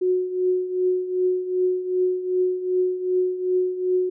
sine tone with tremolo, 366.4 Hz, F#4, 17 cents flat, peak -16 dBFS, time 0.01-4.1 s, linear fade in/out 10 ms, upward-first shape triangle, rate 2.6 Hz, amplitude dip 75%, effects none

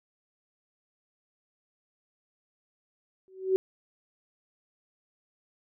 sine tone with exponential growth, 378 Hz, F#4, 37 cents sharp, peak -17 dBFS, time 3.28-3.56 s, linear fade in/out 0 ms, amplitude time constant 60 ms, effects none

